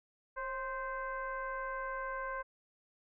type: tone with frequency modulation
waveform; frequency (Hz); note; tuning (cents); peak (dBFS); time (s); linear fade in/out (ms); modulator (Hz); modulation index
sine; 1046.5; C6; 0; -36; 0.36-2.43; 20; 510; 1.2
effects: none